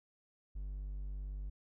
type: tone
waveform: triangle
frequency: 49 Hz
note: G1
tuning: in tune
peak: -37 dBFS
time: 0.55-1.5 s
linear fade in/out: 10 ms
effects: none